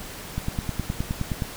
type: click train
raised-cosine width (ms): 5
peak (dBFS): -13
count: 11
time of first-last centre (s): 0.38-1.422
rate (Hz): 9.6
effects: pink hiss -38 dBFS RMS until 1.56 s